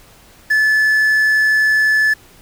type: tone with quantisation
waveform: triangle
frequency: 1734 Hz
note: A6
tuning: 26 cents flat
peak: -9 dBFS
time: 0.5-2.14 s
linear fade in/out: 10 ms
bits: 6
effects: pink hiss -46 dBFS RMS until 2.41 s